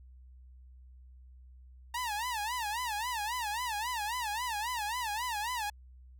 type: tone with vibrato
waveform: sawtooth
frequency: 910 Hz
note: A#5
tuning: 42 cents flat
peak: -29 dBFS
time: 1.94-5.7 s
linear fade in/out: 5 ms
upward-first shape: sine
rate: 3.7 Hz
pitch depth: 180 cents each way
effects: added 63 Hz sine -51 dBFS peak until 6.19 s